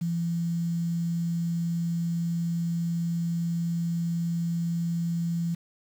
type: tone with quantisation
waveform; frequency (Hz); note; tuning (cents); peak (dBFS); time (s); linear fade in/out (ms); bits
sine; 169.2; E3; +45; -25; 0.01-5.55; 10; 8
effects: none